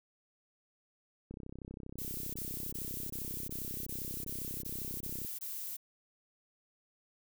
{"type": "click train", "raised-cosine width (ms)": 3, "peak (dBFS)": -32, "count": 129, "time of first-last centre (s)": [1.31, 5.248], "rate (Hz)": 32.5}
{"type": "noise bursts", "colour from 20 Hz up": "violet", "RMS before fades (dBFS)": -41, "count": 10, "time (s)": [1.98, 5.769], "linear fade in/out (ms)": 10, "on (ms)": 360, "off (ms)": 21}
{"effects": []}